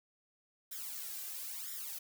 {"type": "noise with flanger", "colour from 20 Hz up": "blue", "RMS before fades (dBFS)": -43, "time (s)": [0.71, 1.99], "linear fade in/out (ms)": 10, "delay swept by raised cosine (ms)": [0.55, 2.55], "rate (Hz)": 0.99, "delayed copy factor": 1, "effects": []}